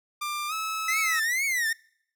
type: tone with pitch glide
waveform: sawtooth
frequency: 1190 to 1297.7 Hz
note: D6 to E6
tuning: +22 to -28 cents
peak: -25 dBFS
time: 0.21-1.2 s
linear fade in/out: 10 ms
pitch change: +150 cents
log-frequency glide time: 0.48-0.53 s
type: tone with vibrato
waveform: 45% pulse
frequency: 1991 Hz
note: B6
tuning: 14 cents sharp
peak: -24 dBFS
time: 0.88-1.73 s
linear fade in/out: 5 ms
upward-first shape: triangle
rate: 2.2 Hz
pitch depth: 220 cents each way
effects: noise-tail reverb RT60 0.7 s tail -26 dB re dry